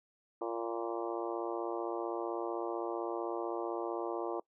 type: harmonic tone with a mistuned harmonic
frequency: 115.7 Hz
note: A#2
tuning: 13 cents flat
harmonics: 3 / 4 / 5 / 6 / 7 / 8 / 9 / 10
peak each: -38 / -40 / -42 / -44 / -45 / -46 / -47 / -48 dBFS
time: 0.41-4.4 s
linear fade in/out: 5 ms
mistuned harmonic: 8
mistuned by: +27 cents
effects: noise-tail reverb RT60 0.1 s tail -23 dB re dry